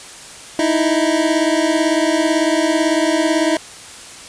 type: beating tone pair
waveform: 25% pulse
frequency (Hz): 310 / 328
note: D#4 / E4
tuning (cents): -6 / -9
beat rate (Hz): 18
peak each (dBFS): -13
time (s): 0.59-3.57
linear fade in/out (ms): 2
effects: white hiss -36 dBFS RMS until 4.28 s + resampled to 22050 Hz